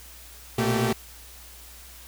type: tone cluster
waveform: sawtooth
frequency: 118.2 / 126 / 222.6 / 387.2 Hz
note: A#2 / B2 / A3 / G4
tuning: +24 / +35 / +20 / -21 cents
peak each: -23 / -27 / -22 / -23 dBFS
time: 0.58-0.93 s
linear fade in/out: 5 ms
effects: added 60 Hz sine -48 dBFS peak until 2.07 s + white hiss -47 dBFS RMS until 2.07 s